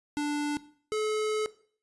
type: tone pair in turn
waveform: square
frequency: 293.7 / 429.9 Hz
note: D4 / A4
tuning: 0 / -40 cents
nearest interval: perfect fifth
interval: 660 cents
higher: second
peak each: -28 dBFS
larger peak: neither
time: 0.17-0.57 / 0.92-1.46 s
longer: second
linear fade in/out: 0 ms
effects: noise-tail reverb RT60 0.5 s tail -17 dB re dry + resampled to 24000 Hz